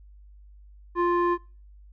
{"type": "tone with low-pass filter", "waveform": "square", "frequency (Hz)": 349.2, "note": "F4", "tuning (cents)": 0, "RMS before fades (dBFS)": -23, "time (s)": [0.95, 1.38], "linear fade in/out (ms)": 50, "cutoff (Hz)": 1300, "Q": 5.1, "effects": ["noise-tail reverb RT60 0.4 s tail -25 dB re dry", "added 50 Hz sine -47 dBFS peak until 1.92 s"]}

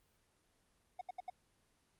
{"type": "tone bursts", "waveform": "triangle", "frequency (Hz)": 733, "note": "F#5", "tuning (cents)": -16, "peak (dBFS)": -38, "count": 4, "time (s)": [0.99, 1.3], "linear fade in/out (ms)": 5, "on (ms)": 22, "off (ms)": 74, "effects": ["pink hiss -75 dBFS RMS until 1.99 s", "Opus 24 kbps"]}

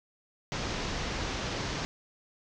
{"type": "low-pass noise", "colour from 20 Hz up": "pink", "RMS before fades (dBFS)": -34, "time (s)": [0.52, 1.85], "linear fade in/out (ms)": 0, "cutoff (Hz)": 6500, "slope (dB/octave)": 48, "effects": []}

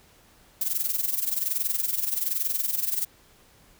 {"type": "noise with amplitude modulation", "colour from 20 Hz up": "violet", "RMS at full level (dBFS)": -24, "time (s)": [0.61, 3.05], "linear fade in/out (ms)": 2, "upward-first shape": "sine", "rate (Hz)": 21.2, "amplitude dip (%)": 75, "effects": ["pink hiss -57 dBFS RMS until 3.79 s"]}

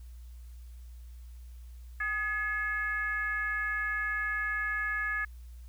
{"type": "tone with frequency modulation", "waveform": "sine", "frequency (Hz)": 1700, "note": "G#6", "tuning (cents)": 40, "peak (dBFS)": -29, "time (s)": [2, 5.25], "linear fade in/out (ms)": 5, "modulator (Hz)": 455, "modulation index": 0.72, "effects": ["added 60 Hz sine -44 dBFS peak until 5.68 s", "white hiss -66 dBFS RMS until 5.68 s"]}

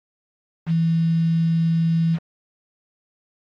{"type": "tone with quantisation", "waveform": "sine", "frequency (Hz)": 164.81, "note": "E3", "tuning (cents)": 0, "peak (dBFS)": -16, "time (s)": [0.66, 2.19], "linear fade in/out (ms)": 50, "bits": 6, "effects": ["low-pass 3000 Hz 12 dB/octave", "AAC 48 kbps"]}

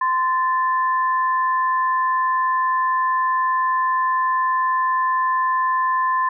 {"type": "tone pair together", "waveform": "sine", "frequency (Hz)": [1035.1, 1756], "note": ["C6", "A6"], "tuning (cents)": [-19, -4], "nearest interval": "major sixth", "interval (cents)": 915, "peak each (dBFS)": [-17, -26], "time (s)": [0.01, 6.29], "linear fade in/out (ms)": 5, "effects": []}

